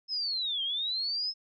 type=linear two-way sweep; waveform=sine; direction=down then up; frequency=5230 to 3138 to 5230 Hz; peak=-29 dBFS; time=0.08-1.34 s; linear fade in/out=50 ms; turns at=0.63 s; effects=none